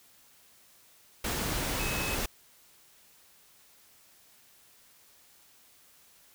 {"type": "tone in noise", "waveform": "sine", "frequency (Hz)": 2573, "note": "E7", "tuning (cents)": -43, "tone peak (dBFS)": -36, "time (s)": [1.79, 2.15], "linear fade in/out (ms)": 5, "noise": "pink", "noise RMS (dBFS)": -32, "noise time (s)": [1.24, 2.26], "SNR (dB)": -7, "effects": ["white hiss -60 dBFS RMS until 6.34 s"]}